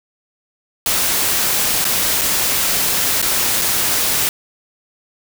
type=noise with dropouts; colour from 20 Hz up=white; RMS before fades=-17 dBFS; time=0.86-4.29 s; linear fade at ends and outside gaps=1 ms; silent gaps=1.844-1.851 / 2.212-2.216 / 3.217-3.226 / 3.615-3.618 s; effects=none